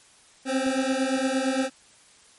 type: beating tone pair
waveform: 25% pulse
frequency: 260 / 268.7 Hz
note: C4 / C4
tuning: -11 / +46 cents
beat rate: 8.7 Hz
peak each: -22 dBFS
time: 0.45-1.7 s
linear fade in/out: 50 ms
effects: white hiss -55 dBFS RMS until 2.38 s + MP3 48 kbps